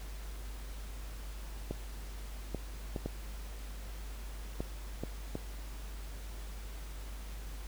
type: clicks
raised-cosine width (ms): 2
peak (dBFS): -22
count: 7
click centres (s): 1.71 / 2.547 / 2.962 / 3.06 / 4.605 / 5.036 / 5.354
effects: added 50 Hz sine -41 dBFS peak until 7.67 s + pink hiss -52 dBFS RMS until 7.67 s